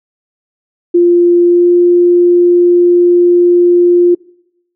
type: tone with pitch glide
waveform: sine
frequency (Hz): 348.3 to 351.1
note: F4 to F4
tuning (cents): -5 to +9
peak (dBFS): -4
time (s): 0.94-4.15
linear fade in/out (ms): 10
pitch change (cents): +14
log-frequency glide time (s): 1.44-1.71
effects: noise-tail reverb RT60 0.8 s tail -24 dB re dry